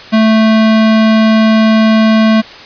square tone, 220 Hz, A3, in tune, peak -6 dBFS, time 0.12-2.42 s, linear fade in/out 20 ms, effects white hiss -31 dBFS RMS until 2.65 s + resampled to 11025 Hz

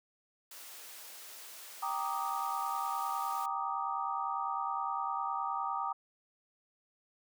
white high-pass noise, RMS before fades -49 dBFS, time 0.51-3.46 s, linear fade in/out 5 ms, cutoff 470 Hz, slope 12 dB/octave
sine chord, Eb major seventh, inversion first, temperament equal, 784 / 932.3 / 1174.7 / 1244.5 Hz, G5 / Bb5 / D6 / Eb6, 0 / 0 / 0 / 0 cents, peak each -38 dBFS, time 1.82-5.93 s, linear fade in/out 10 ms
effects none

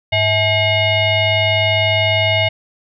sine tone with frequency modulation, 1396.9 Hz, F6, in tune, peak -12 dBFS, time 0.12-2.49 s, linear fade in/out 10 ms, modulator 750 Hz, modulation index 2.4, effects none

